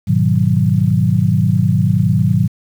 sine chord, G# minor seventh, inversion none, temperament equal, 103.83 / 123.47 / 155.56 / 185 Hz, G#2 / B2 / D#3 / F#3, 0 / 0 / 0 / 0 cents, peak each -16 dBFS, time 0.07-2.48 s, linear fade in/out 20 ms, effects 7-bit

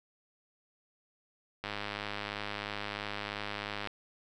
click train, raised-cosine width 0.3 ms, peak -20 dBFS, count 231, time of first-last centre 1.64-3.873 s, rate 103 Hz, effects none

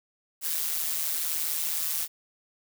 blue noise with amplitude modulation, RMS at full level -26 dBFS, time 0.41-2.08 s, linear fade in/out 50 ms, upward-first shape sine, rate 159 Hz, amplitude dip 75%, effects none

